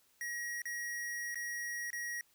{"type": "tone with dropouts", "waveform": "square", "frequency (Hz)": 1900, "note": "A#6", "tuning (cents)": 33, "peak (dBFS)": -38, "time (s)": [0.21, 2.21], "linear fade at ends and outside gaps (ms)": 1, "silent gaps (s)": [[0.619, 0.655], [1.345, 1.356], [1.904, 1.93]], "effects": ["white hiss -70 dBFS RMS until 2.34 s"]}